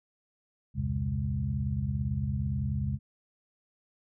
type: tone cluster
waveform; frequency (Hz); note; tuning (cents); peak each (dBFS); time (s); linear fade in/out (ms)
sine; 67 / 84.3 / 115.6 / 133.7 / 204.5; C2 / E2 / A#2 / C3 / G#3; +42 / +39 / -14 / +38 / -26; -38 / -33 / -39 / -31 / -36; 0.74-2.99; 50
effects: none